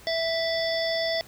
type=harmonic tone with a mistuned harmonic; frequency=659.3 Hz; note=E5; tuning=in tune; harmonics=1 / 3 / 5 / 7 / 8; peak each=-26 / -32 / -34 / -34 / -33 dBFS; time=0.07-1.21 s; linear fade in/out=0 ms; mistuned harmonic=5; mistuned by=+86 cents; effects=pink hiss -50 dBFS RMS until 1.27 s

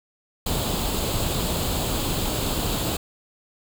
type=noise with comb filter; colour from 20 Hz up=pink; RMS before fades=-25 dBFS; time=0.46-2.97 s; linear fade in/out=5 ms; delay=0.26 ms; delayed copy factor=+0.6; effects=none

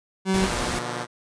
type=tone; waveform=30% pulse; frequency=190.3 Hz; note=F#3; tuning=49 cents sharp; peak=-17 dBFS; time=0.25-0.49 s; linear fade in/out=50 ms
type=noise; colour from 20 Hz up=pink; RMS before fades=-28 dBFS; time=0.34-0.79 s; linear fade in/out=2 ms
type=chord; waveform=5% pulse; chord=B diminished; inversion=none; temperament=equal with one note detuned; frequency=121 / 146.83 / 174.61 Hz; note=B2 / D3 / F3; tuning=-35 / 0 / 0 cents; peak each=-19 / -24 / -23 dBFS; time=0.39-1.07 s; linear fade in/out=50 ms
effects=resampled to 22050 Hz

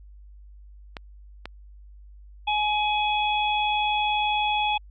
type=clicks; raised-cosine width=0.3 ms; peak=-18 dBFS; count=2; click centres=0.968 / 1.456 s
type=harmonic tone; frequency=842 Hz; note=G#5; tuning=24 cents sharp; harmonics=1 / 3 / 4; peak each=-23 / -28 / -29 dBFS; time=2.47-4.78 s; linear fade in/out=10 ms
effects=added 50 Hz sine -44 dBFS peak until 4.9 s

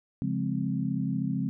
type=chord; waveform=sine; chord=Db major seventh; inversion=none; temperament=equal; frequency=138.59 / 174.61 / 207.7 / 261.6 Hz; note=Db3 / F3 / Ab3 / C4; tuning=0 / 0 / 0 / 0 cents; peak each=-32 dBFS; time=0.22-1.49 s; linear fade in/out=0 ms; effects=none

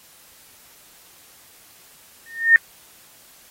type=tone with exponential growth; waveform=sine; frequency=1829 Hz; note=A#6; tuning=33 cents flat; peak=-5 dBFS; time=2.26-2.56 s; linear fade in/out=1 ms; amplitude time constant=65 ms; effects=white hiss -50 dBFS RMS until 3.5 s + AAC 48 kbps

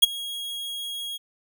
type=tone with ADSR envelope; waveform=45% pulse; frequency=3298 Hz; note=G#7; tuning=13 cents flat; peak=-8 dBFS; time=0.02-1.18 s; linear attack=14 ms; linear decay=18 ms; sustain=-22 dB; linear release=22 ms; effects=none

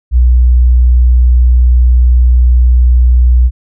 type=tone; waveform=sine; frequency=61.3 Hz; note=B1; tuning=12 cents flat; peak=-3 dBFS; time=0.11-3.51 s; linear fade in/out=50 ms; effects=none

